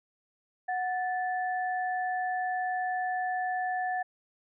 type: tone pair together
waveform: sine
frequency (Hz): 736 / 1750.5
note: F#5 / A6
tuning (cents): -9 / -9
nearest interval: octave + minor third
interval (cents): 1500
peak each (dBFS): -29 / -35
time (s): 0.68-4.03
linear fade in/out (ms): 10
effects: none